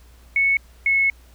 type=tone pair in turn; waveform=sine; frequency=2208 / 2191 Hz; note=C#7 / C#7; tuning=-7 / -21 cents; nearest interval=unison; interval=14 cents; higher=first; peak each=-15 dBFS; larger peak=neither; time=0.36-0.57 / 0.86-1.1 s; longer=second; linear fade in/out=2 ms; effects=added 60 Hz sine -46 dBFS peak until 1.34 s + pink hiss -55 dBFS RMS until 1.34 s